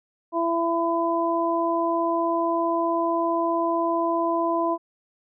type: harmonic tone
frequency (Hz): 335.4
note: E4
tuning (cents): +30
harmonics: 1 / 2 / 3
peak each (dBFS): -25 / -25 / -25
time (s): 0.32-4.78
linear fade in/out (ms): 50
effects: none